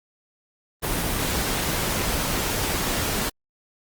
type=noise; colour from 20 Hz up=pink; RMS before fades=-25 dBFS; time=0.82-3.3 s; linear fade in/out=20 ms; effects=Opus 24 kbps